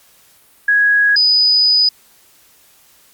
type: tone pair in turn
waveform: sine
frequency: 1661.2 / 4978 Hz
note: G#6 / D#8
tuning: 0 / 0 cents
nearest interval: octave + perfect fifth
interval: 1900 cents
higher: second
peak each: -9 dBFS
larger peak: neither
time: 0.68-1.16 / 1.16-1.89 s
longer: second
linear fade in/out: 5 ms
effects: white hiss -50 dBFS RMS until 3.13 s + Opus 48 kbps